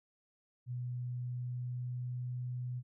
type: tone with pitch glide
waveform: sine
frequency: 123.47 to 124.33 Hz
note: B2 to B2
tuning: 0 to +12 cents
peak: -36 dBFS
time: 0.66-2.83 s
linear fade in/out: 50 ms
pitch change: +12 cents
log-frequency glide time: 1.21-2.38 s
effects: none